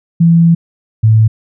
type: tone pair in turn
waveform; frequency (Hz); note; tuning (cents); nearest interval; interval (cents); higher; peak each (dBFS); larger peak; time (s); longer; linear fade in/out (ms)
sine; 167.5 / 110.13; E3 / A2; +28 / +2; perfect fifth; 726; first; -4; neither; 0.2-0.55 / 1.03-1.28; first; 10
effects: none